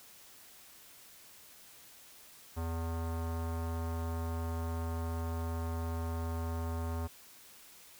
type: tone with low-pass filter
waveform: square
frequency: 82.6 Hz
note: E2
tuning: 4 cents sharp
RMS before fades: -36 dBFS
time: 2.56-7.08 s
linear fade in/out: 20 ms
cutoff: 1100 Hz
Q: 1.8
effects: white hiss -56 dBFS RMS until 7.99 s